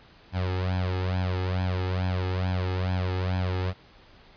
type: tone with flanger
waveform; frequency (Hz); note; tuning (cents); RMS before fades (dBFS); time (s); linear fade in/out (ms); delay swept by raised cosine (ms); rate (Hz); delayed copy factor
sawtooth; 92; F#2; -9; -27; 0.32-3.74; 50; 1.2 to 2.4; 2.3; +0.8
effects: pink hiss -54 dBFS RMS until 4.36 s + resampled to 11025 Hz